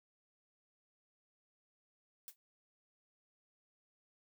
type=noise with exponential decay; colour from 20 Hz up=blue; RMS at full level=-45 dBFS; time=2.28-2.36 s; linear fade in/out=0 ms; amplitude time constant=17 ms; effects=none

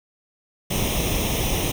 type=noise with comb filter; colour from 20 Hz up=pink; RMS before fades=-23 dBFS; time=0.7-1.72 s; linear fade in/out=10 ms; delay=0.33 ms; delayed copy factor=+0.75; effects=none

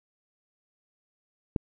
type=click; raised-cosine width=3 ms; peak=-13 dBFS; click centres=1.562 s; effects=none

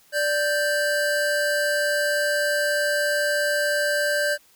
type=tone pair together; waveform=square; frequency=587 / 1567.1 Hz; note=D5 / G6; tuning=-1 / -1 cents; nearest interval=octave + perfect fourth; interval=1700 cents; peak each=-24 / -24 dBFS; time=0.12-4.38 s; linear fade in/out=50 ms; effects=white hiss -57 dBFS RMS until 4.55 s

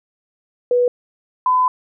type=tone pair in turn; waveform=sine; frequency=490.2 / 1010.3 Hz; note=B4 / B5; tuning=-13 / +39 cents; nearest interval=octave + minor second; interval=1252 cents; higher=second; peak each=-12 dBFS; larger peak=neither; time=0.71-0.88 / 1.46-1.68 s; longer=second; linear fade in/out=2 ms; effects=none

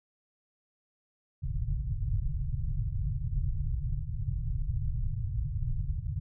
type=low-pass noise; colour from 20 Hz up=pink; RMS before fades=-31 dBFS; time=1.42-6.2 s; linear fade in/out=20 ms; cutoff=150 Hz; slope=96 dB/octave; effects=none

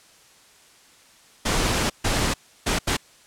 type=noise bursts at uneven times; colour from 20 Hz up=pink; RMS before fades=-22 dBFS; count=4; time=1.45-1.9 / 2.04-2.34 / 2.66-2.79 / 2.87-2.97 s; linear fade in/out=10 ms; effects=white hiss -53 dBFS RMS until 3.26 s + low-pass 9000 Hz 12 dB/octave

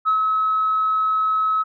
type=tone with ADSR envelope; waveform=sine; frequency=1287 Hz; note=E6; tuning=42 cents flat; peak=-13 dBFS; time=0.05-1.64 s; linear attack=31 ms; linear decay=98 ms; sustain=-3 dB; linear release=27 ms; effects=tanh soft clip ceiling -11 dBFS

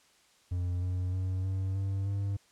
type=tone with pitch steps; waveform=triangle; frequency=89.1 / 91.08 / 93.1 / 95.16 / 97.28 / 99.44 Hz; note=F2 / F#2 / F#2 / F#2 / G2 / G2; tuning=+35 / -27 / +11 / +49 / -13 / +25 cents; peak=-27 dBFS; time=0.51-2.37 s; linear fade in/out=10 ms; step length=310 ms; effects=white hiss -64 dBFS RMS until 2.51 s + low-pass 8000 Hz 12 dB/octave

